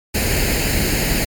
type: noise with comb filter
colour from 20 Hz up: pink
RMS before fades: -18 dBFS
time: 0.14-1.25 s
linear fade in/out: 10 ms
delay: 0.43 ms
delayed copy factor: +0.7
effects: MP3 96 kbps